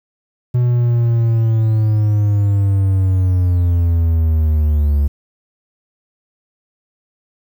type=linear sweep; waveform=triangle; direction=down; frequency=123.47 to 70.9 Hz; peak=-9 dBFS; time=0.54-5.08 s; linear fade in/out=10 ms; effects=8-bit